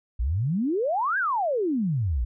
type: exponential two-way sweep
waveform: sine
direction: up then down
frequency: 52.9 to 1657 to 52.9 Hz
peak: -22 dBFS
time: 0.19-2.25 s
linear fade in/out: 10 ms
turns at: 1.18 s
effects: none